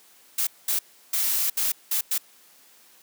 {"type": "noise bursts at uneven times", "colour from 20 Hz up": "blue", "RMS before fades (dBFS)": -24, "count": 6, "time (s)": [[0.38, 0.47], [0.68, 0.79], [1.13, 1.5], [1.57, 1.72], [1.91, 2.01], [2.11, 2.18]], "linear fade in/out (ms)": 5, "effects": ["white hiss -55 dBFS RMS until 3.02 s", "high-pass 200 Hz 12 dB/octave"]}